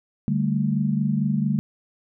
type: chord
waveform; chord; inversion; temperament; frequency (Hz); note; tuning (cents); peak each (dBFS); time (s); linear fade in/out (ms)
sine; D suspended fourth; none; just; 146.83 / 195.78 / 220.2; D3 / G3 / A3; 0 / -2 / +2; -24; 0.28-1.59; 0
effects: none